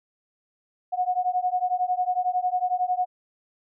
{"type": "beating tone pair", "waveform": "sine", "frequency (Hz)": [723, 734], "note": ["F#5", "F#5"], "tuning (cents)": [-40, -14], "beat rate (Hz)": 11, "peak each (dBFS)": [-25, -25], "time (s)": [0.92, 3.06], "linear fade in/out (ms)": 20, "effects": []}